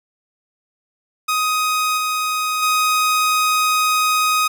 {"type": "tone with level steps", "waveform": "sawtooth", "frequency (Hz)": 1253, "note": "D#6", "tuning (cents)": 12, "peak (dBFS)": [-13, -15, -11], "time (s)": [1.28, 4.48], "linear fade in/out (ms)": 10, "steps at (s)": [1.97, 2.62], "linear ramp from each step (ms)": 10, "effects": []}